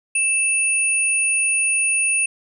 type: tone pair together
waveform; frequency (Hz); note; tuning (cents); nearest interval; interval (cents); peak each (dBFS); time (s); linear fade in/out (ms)
sine; 2637 / 9567; E7 / D9; 0 / +31; octave + minor seventh; 2231; -19; 0.15-2.26; 5
effects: none